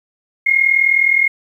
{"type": "tone with amplitude modulation", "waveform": "sine", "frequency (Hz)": 2145, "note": "C7", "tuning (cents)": 42, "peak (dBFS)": -7, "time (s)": [0.46, 1.28], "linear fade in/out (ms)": 10, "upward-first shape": "sine", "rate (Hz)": 39.7, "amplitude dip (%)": 75, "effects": ["8-bit"]}